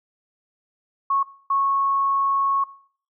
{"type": "tone bursts at uneven times", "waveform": "sine", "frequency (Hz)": 1100, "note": "C#6", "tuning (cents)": -14, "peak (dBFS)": -18, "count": 2, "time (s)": [[1.1, 1.23], [1.5, 2.64]], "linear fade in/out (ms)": 5, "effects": ["noise-tail reverb RT60 0.5 s tail -18 dB re dry"]}